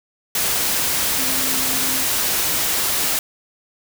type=tone in noise; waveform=sine; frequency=261.6 Hz; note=C4; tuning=in tune; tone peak=-31 dBFS; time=1.18-2.04 s; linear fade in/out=2 ms; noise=white; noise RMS=-20 dBFS; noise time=0.35-3.19 s; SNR=-14 dB; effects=none